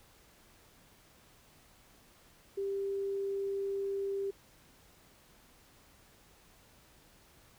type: tone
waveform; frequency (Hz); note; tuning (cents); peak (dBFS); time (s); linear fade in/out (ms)
sine; 394.5; G4; +11; -32; 2.57-4.31; 10
effects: pink hiss -62 dBFS RMS until 7.58 s